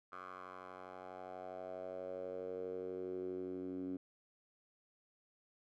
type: tone with band-pass filter sweep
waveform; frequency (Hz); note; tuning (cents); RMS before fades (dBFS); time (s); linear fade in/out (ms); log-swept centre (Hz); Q
10% pulse; 92.3; F#2; -4; -45; 0.12-3.97; 5; 1200 to 280; 4.8
effects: none